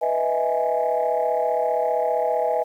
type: chord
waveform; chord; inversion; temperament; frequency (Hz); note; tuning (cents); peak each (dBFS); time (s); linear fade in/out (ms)
sine; E major seventh; second; equal with one note detuned; 493.9 / 624.1 / 659.3 / 830.6; B4 / D#5 / E5 / G#5; 0 / +5 / 0 / 0; -24; 0.01-2.64; 20
effects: tanh soft clip ceiling -12 dBFS + 9-bit